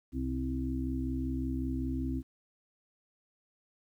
harmonic tone with a mistuned harmonic, 65.3 Hz, C2, 3 cents flat, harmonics 1 / 2 / 4 / 5, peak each -35 / -40 / -34 / -40 dBFS, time 0.12-2.23 s, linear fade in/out 50 ms, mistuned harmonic 2, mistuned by -18 cents, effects 11-bit

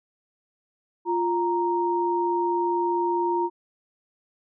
sine tone pair together, 349.2 / 932.3 Hz, F4 / A#5, 0 / 0 cents, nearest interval octave + perfect fourth, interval 1700 cents, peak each -24 dBFS, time 1.05-3.5 s, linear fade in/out 50 ms, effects none

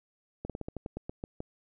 slowing click train, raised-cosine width 2 ms, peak -23 dBFS, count 11, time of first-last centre 0.45-1.404 s, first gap 47 ms, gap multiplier 1.15, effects none

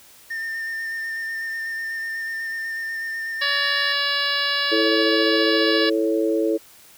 triangle tone with vibrato, 1809 Hz, A6, 48 cents sharp, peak -24 dBFS, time 0.3-3.93 s, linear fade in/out 10 ms, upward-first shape square, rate 8.1 Hz, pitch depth 14 cents each way
harmonic tone, 569 Hz, C#5, 45 cents sharp, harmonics 1 / 2 / 3 / 4 / 5 / 6 / 7 / 8 / 9, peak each -34 / -30 / -24 / -33 / -28 / -31 / -26 / -32 / -30 dBFS, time 3.41-5.9 s, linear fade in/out 10 ms
sine chord, A major, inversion second, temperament equal, 329.6 / 440 / 554.4 Hz, E4 / A4 / C#5, 0 / 0 / 0 cents, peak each -21 / -22 / -25 dBFS, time 4.71-6.58 s, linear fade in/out 20 ms
effects white hiss -49 dBFS RMS until 6.97 s

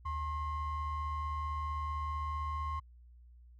triangle ring-modulated tone, 498.5 Hz, B4, 16 cents sharp, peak -29 dBFS, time 0.05-2.8 s, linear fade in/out 10 ms, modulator 574 Hz, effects added 60 Hz sine -54 dBFS peak until 3.59 s

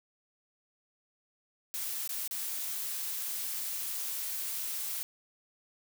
blue noise with dropouts, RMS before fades -36 dBFS, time 1.74-5.03 s, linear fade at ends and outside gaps 0 ms, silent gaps 2.076-2.092 / 2.277-2.311 s, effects none

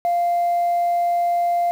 sine tone, 696 Hz, F5, 6 cents flat, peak -15 dBFS, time 0.05-1.71 s, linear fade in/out 0 ms, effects tanh soft clip ceiling -14 dBFS + 7-bit

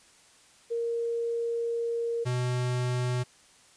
sine / square tone pair in turn, 466.2 / 124.48 Hz, A#4 / B2, 0 / +14 cents, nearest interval octave + major seventh, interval 2286 cents, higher first, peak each -27 / -27 dBFS, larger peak neither, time 0.7-2.25 / 2.25-3.24 s, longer first, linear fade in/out 20 ms, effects white hiss -58 dBFS RMS until 3.76 s + resampled to 22050 Hz

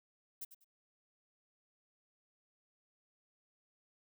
violet noise with echo, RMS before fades -43 dBFS, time 0.41-0.45 s, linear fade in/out 10 ms, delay 98 ms, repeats 2, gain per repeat -12 dB, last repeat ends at 0.646 s, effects none

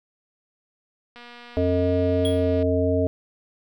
click train, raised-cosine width 0.3 ms, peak -28 dBFS, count 353, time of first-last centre 1.16-2.627 s, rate 240 Hz
harmonic tone, 89.9 Hz, F#2, 49 cents flat, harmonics 1 / 3 / 5 / 7, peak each -24 / -24 / -24 / -24 dBFS, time 1.57-3.07 s, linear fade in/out 0 ms
square tone with exponential decay, 3322 Hz, G#7, in tune, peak -26 dBFS, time 2.25-2.47 s, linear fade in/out 1 ms, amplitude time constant 46 ms
effects none

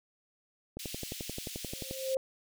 click train, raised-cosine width 2 ms, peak -25 dBFS, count 14, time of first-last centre 0.77-1.91 s, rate 11.4 Hz
pink high-pass noise, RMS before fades -43 dBFS, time 0.79-2.15 s, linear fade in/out 5 ms, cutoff 2700 Hz, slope 24 dB/octave
sine tone with exponential growth, 528 Hz, C5, 16 cents sharp, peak -25 dBFS, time 1.66-2.17 s, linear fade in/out 1 ms, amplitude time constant 110 ms
effects none

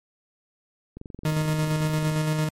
click train, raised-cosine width 3 ms, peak -25 dBFS, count 28, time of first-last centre 0.97-2.159 s, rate 22.7 Hz
40% pulse tone with tremolo, 154.8 Hz, D#3, 9 cents flat, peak -20 dBFS, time 1.25-2.49 s, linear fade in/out 2 ms, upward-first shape square, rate 8.8 Hz, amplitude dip 30%
effects MP3 64 kbps

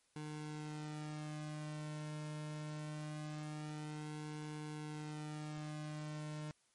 sawtooth tone with flanger, 151.8 Hz, D#3, 42 cents flat, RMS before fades -45 dBFS, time 0.16-6.51 s, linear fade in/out 0 ms, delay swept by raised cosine 1.6 to 2.54 ms, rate 0.23 Hz, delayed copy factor -0.9, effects white hiss -75 dBFS RMS until 6.74 s + MP3 48 kbps

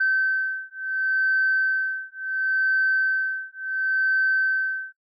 sine beating tone pair, 1542 / 1542.71 Hz, G6 / G6, -29 / -28 cents, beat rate 0.71 Hz, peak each -23 dBFS, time 0-4.93 s, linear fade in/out 10 ms, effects noise-tail reverb RT60 0.1 s tail -22 dB re dry + tanh soft clip ceiling -13 dBFS

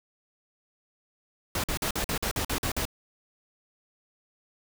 pink noise bursts, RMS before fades -29 dBFS, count 10, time 1.55-2.853 s, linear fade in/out 2 ms, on 88 ms, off 47 ms, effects none

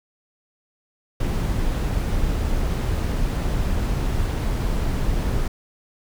brown noise, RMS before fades -22 dBFS, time 1.2-5.48 s, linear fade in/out 5 ms, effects none

